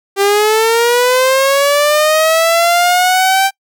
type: linear sweep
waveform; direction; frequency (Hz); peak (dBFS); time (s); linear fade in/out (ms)
sawtooth; up; 392 to 784; -5; 0.16-3.51; 50
effects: noise-tail reverb RT60 0.1 s tail -25 dB re dry